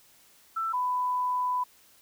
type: tone pair in turn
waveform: sine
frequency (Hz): 1331 / 997.1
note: E6 / B5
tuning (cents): +16 / +16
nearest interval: perfect fourth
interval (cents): 500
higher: first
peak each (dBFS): -27 / -25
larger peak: second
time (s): 0.56-0.73 / 0.73-1.64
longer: second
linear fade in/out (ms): 10
effects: white hiss -59 dBFS RMS until 2.01 s